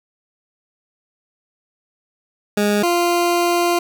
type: tone pair in turn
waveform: 20% pulse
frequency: 206.6 / 347.5 Hz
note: G#3 / F4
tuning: -9 / -9 cents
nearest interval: major sixth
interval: 900 cents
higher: second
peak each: -10 dBFS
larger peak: neither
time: 2.57-2.83 / 2.83-3.79 s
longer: second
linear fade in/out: 5 ms
effects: none

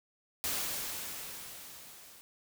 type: noise with level ramp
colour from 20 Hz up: white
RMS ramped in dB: -33 to -55 dBFS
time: 0.44-2.21 s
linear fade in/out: 0 ms
effects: none

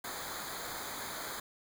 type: noise with comb filter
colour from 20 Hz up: pink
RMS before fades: -41 dBFS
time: 0.04-1.4 s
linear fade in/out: 5 ms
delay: 0.36 ms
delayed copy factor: -0.85
effects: none

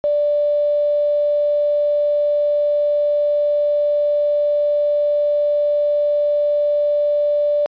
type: tone with quantisation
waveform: sine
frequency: 587.3 Hz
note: D5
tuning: in tune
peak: -14 dBFS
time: 0.04-7.66 s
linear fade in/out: 0 ms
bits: 7
effects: resampled to 11025 Hz

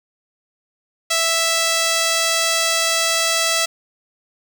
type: tone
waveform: 5% pulse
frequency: 659.3 Hz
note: E5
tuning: in tune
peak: -5 dBFS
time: 1.1-3.66 s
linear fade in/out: 10 ms
effects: none

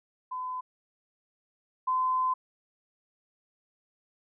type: tone pair in turn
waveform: sine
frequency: 1014 / 1025.2 Hz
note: B5 / C6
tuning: +45 / -36 cents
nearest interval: unison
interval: 19 cents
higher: second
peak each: -32 / -24 dBFS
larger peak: second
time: 0.31-0.61 / 1.87-2.34 s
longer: second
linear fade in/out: 10 ms
effects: none

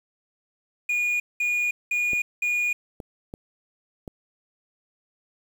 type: tone bursts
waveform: triangle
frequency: 2442 Hz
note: D#7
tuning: 33 cents flat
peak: -20 dBFS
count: 4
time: 0.89-2.73 s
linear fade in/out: 5 ms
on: 310 ms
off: 200 ms
type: clicks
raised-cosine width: 2 ms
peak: -22 dBFS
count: 4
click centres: 2.133 / 3.002 / 3.339 / 4.078 s
effects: 8-bit

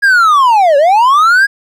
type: linear two-way sweep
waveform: triangle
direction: down then up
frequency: 1661.2 to 544 to 1661.2 Hz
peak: -3 dBFS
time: 0.02-1.47 s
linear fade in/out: 20 ms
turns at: 0.77 s
effects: none

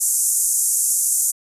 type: band-pass noise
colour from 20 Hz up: pink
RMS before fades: -19 dBFS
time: 0-1.32 s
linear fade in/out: 20 ms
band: 6700 to 12000 Hz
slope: 48 dB/octave
effects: resampled to 32000 Hz

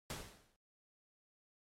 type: noise with exponential decay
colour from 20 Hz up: pink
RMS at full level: -41 dBFS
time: 0.1-0.56 s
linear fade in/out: 1 ms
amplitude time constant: 99 ms
effects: low-pass 12000 Hz 12 dB/octave + AAC 48 kbps

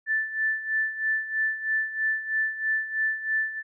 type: tone with tremolo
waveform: sine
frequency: 1760 Hz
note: A6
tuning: in tune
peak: -21 dBFS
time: 0.06-3.63 s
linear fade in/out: 50 ms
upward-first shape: sine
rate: 3.1 Hz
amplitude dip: 75%
effects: none

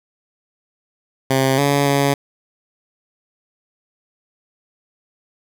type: tone with pitch steps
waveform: 10% pulse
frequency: 133.4 / 141.8 / 140.4 Hz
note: C3 / C#3 / C#3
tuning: +34 / +40 / +22 cents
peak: -6 dBFS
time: 1.3-2.14 s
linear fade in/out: 5 ms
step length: 280 ms
effects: none

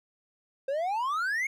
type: exponential sweep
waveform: triangle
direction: up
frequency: 523.3 to 2217 Hz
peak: -25 dBFS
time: 0.68-1.47 s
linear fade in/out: 5 ms
effects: none

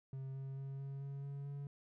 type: tone with pitch steps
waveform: triangle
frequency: 133.9 / 135.14 / 136.4 / 137.66 / 138.94 / 140.23 / 141.53 Hz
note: C3 / C#3 / C#3 / C#3 / C#3 / C#3 / C#3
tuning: +40 / -44 / -28 / -12 / +4 / +20 / +36 cents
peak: -40 dBFS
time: 0.13-1.67 s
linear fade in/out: 2 ms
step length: 220 ms
effects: none

